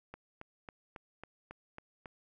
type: click train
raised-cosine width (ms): 0.5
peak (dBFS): -30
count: 8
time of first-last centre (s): 0.14-2.058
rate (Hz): 3.65
effects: none